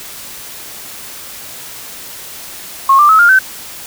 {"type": "tone with pitch steps", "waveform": "sine", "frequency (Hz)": [1085, 1183.2, 1290.3, 1407.1, 1534.4], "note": ["C#6", "D6", "E6", "F6", "G6"], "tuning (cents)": [-37, 13, -37, 13, -37], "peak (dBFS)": -4, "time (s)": [2.89, 3.39], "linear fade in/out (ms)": 5, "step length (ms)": 100, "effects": ["white hiss -30 dBFS RMS until 3.86 s"]}